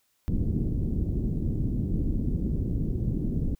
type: low-pass noise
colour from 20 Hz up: pink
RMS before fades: -27 dBFS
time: 0.28-3.55 s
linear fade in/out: 0 ms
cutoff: 300 Hz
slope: 24 dB/octave
effects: white hiss -71 dBFS RMS until 3.59 s